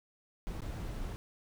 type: noise with dropouts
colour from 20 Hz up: brown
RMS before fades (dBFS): -39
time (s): 0.47-1.16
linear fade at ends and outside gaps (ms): 0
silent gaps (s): 0.606-0.619
effects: none